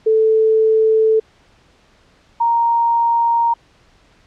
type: tone pair in turn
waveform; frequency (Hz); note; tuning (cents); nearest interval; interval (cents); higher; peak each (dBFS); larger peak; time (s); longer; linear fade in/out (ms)
sine; 440 / 932.3; A4 / A#5; 0 / 0; octave + minor second; 1300; second; -10 / -12; first; 0.06-1.2 / 2.4-3.54; neither; 10
effects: pink hiss -53 dBFS RMS until 4.26 s + low-pass 5000 Hz 12 dB/octave